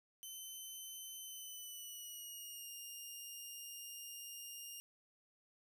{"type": "tone with pitch glide", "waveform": "10% pulse", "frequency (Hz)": [3061, 2823], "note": ["G7", "F7"], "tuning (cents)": [-42, 18], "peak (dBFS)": -40, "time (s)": [0.23, 4.8], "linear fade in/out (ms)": 0, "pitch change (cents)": -140, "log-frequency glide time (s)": [1.24, 2.71], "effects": []}